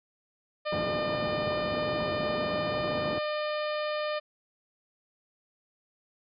harmonic tone, 604 Hz, D5, 48 cents sharp, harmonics 1 / 2 / 3 / 4 / 5 / 6 / 7 / 8, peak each -30 / -36 / -40 / -42 / -44 / -46 / -47 / -48 dBFS, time 0.65-4.2 s, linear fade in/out 20 ms
pink band-pass noise, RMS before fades -35 dBFS, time 0.72-3.19 s, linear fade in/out 5 ms, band 130 to 740 Hz, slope 12 dB/octave
effects none

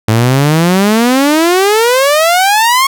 sawtooth exponential sweep, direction up, 106.8 to 1103 Hz, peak -3 dBFS, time 0.08-2.87 s, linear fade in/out 5 ms, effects none

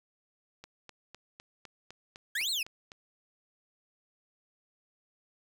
click train, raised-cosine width 0.2 ms, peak -29 dBFS, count 10, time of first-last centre 0.64-2.918 s, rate 3.95 Hz
35% pulse exponential two-way sweep, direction up then down, 1568 to 4367 to 2459 Hz, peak -28 dBFS, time 2.35-2.63 s, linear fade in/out 5 ms, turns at 2.5 s
effects 10-bit

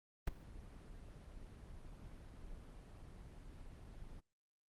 brown noise with ADSR envelope, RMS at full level -31 dBFS, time 0.27-4.21 s, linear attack 6 ms, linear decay 14 ms, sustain -22 dB, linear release 18 ms, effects Opus 24 kbps

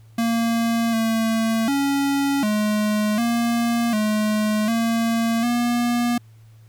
square tone with pitch steps, 230.5 / 224.8 / 278.9 / 211.3 / 234.6 / 213.2 / 229.2 / 239.7 Hz, A#3 / A3 / C#4 / G#3 / A#3 / G#3 / A#3 / A#3, -19 / +37 / +11 / +30 / +11 / +46 / -29 / +48 cents, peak -19 dBFS, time 0.18-6.18 s, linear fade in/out 5 ms, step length 750 ms, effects added 111 Hz sine -45 dBFS peak until 6.68 s + pink hiss -61 dBFS RMS until 6.68 s

